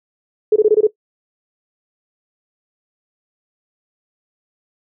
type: tone bursts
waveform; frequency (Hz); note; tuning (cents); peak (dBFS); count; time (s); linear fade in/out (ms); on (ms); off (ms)
sine; 428.3; A4; -47; -7; 6; 0.52-0.87; 5; 40; 22
effects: noise-tail reverb RT60 0.1 s tail -18 dB re dry